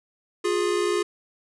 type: tone pair together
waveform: square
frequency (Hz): 353.9 / 413.9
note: F4 / G#4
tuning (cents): +23 / -6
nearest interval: minor third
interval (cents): 271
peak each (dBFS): -25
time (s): 0.44-1.03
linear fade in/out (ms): 10
effects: resampled to 24000 Hz + 10-bit